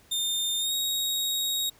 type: tone with pitch glide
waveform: sawtooth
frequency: 3623 to 3772 Hz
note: A7 to A#7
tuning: +50 to +20 cents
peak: -23 dBFS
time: 0.11-1.7 s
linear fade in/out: 10 ms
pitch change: +70 cents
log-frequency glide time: 0.58-0.73 s
effects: pink hiss -58 dBFS RMS until 1.79 s